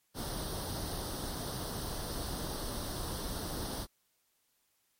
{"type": "noise with comb filter", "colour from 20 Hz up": "pink", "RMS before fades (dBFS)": -38, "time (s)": [0.14, 3.87], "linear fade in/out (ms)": 50, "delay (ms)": 0.21, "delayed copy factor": 0.75, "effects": ["white hiss -75 dBFS RMS until 4.99 s", "MP3 64 kbps"]}